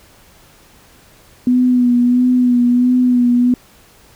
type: tone with vibrato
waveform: sine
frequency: 246.9 Hz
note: B3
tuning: in tune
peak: -9 dBFS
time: 1.47-3.54 s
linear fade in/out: 2 ms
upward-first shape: sine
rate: 1.5 Hz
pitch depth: 31 cents each way
effects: pink hiss -47 dBFS RMS until 4.15 s